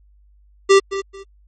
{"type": "tone with echo", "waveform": "square", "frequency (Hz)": 392, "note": "G4", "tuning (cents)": 0, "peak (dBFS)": -8, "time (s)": [0.69, 0.8], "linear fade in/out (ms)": 20, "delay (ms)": 220, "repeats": 2, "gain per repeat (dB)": -13, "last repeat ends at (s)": 1.24, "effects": ["added 50 Hz sine -49 dBFS peak until 1.47 s", "MP3 32 kbps"]}